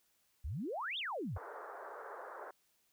sine exponential two-way sweep, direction up then down, 58 to 3729 to 71.4 Hz, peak -37 dBFS, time 0.44-1.38 s, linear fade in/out 10 ms, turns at 0.98 s
pink band-pass noise, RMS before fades -48 dBFS, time 1.36-2.51 s, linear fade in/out 5 ms, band 410 to 1600 Hz, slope 48 dB/octave
effects white hiss -75 dBFS RMS until 2.92 s

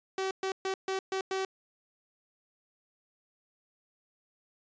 sawtooth tone bursts at uneven times, 382.2 Hz, G4, 44 cents flat, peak -26 dBFS, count 6, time 0.18-0.31 / 0.43-0.52 / 0.65-0.74 / 0.88-0.99 / 1.12-1.21 / 1.31-1.45 s, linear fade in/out 2 ms, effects resampled to 16000 Hz

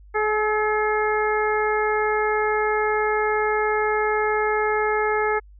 harmonic tone with a mistuned harmonic, 426.1 Hz, G#4, 44 cents sharp, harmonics 1 / 2 / 3 / 4 / 5, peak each -22 / -25 / -27 / -28 / -29 dBFS, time 0.14-5.4 s, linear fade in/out 20 ms, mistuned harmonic 3, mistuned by +23 cents, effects added 50 Hz sine -44 dBFS peak until 5.59 s

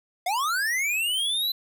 square linear sweep, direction up, 683 to 4048 Hz, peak -24 dBFS, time 0.26-1.52 s, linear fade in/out 5 ms, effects none

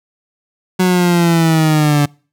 30% pulse linear sweep, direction down, 185 to 143.8 Hz, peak -7 dBFS, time 0.79-2.06 s, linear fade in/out 10 ms, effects noise-tail reverb RT60 0.4 s tail -26 dB re dry

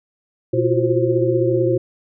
sine tone cluster, 122.2 / 338.9 / 354.8 / 370.3 / 527 Hz, B2 / E4 / F4 / F#4 / C5, -18 / +48 / +27 / +1 / +12 cents, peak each -21 dBFS, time 0.53-1.78 s, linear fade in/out 10 ms, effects none

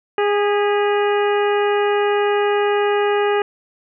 harmonic tone with a mistuned harmonic, 410.9 Hz, G#4, 18 cents flat, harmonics 1 / 2 / 3 / 4 / 5 / 6 / 7, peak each -16 / -22 / -26 / -28 / -30 / -32 / -33 dBFS, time 0.18-3.42 s, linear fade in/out 2 ms, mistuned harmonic 5, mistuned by -74 cents, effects none

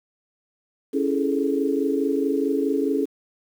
sine chord, A major seventh, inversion first, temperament equal, 277.2 / 329.6 / 415.3 / 440 Hz, C#4 / E4 / G#4 / A4, 0 / 0 / 0 / 0 cents, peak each -23 / -28 / -25 / -27 dBFS, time 0.93-3.06 s, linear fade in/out 20 ms, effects 8-bit

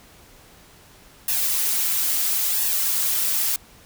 blue noise with flanger, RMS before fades -22 dBFS, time 1.28-3.56 s, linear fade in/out 2 ms, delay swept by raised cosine 1.1 to 6 ms, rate 0.74 Hz, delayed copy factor +0.7, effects pink hiss -50 dBFS RMS until 3.85 s

